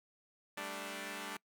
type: chord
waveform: 5% pulse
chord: G suspended second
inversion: none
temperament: equal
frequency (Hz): 196 / 220 / 293.7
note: G3 / A3 / D4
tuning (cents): 0 / 0 / 0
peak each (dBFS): -35 / -36 / -33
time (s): 0.57-1.37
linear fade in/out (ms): 5
effects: noise-tail reverb RT60 0.1 s tail -24 dB re dry